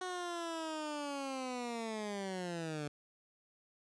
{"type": "linear sweep", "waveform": "15% pulse", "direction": "down", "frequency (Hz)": [370, 144.3], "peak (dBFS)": -32, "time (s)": [0.01, 2.88], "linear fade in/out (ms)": 5, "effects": ["resampled to 22050 Hz"]}